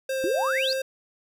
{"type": "tone with vibrato", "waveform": "square", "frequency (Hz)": 529, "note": "C5", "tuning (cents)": 19, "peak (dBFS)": -26, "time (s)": [0.09, 0.82], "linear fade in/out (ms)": 5, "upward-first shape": "triangle", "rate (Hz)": 6.1, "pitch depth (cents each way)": 8}
{"type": "exponential sweep", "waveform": "sine", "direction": "up", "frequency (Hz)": [313.4, 4978], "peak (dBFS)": -24, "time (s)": [0.24, 0.73], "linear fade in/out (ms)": 0}
{"effects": []}